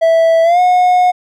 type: tone with pitch glide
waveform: triangle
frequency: 657 to 724.8 Hz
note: E5 to F#5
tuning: -6 to -36 cents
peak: -5 dBFS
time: 0.01-1.12 s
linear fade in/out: 20 ms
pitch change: +170 cents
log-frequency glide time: 0.43-0.6 s
effects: none